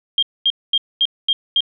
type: tone bursts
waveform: sine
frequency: 3211 Hz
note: G7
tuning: 41 cents sharp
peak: -12 dBFS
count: 6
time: 0.18-1.606 s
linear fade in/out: 2 ms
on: 46 ms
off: 230 ms
effects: none